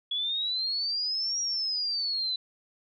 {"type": "exponential two-way sweep", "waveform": "sine", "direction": "up then down", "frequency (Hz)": [3364, 5700, 3971], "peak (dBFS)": -27, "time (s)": [0.11, 2.36], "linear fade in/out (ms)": 5, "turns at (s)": 1.4, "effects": []}